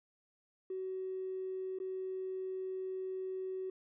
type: tone with dropouts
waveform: triangle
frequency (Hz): 376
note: F#4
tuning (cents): +28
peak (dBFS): -33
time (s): 0.7-3.7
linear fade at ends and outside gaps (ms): 5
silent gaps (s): 1.788-1.8
effects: tanh soft clip ceiling -35 dBFS + resampled to 8000 Hz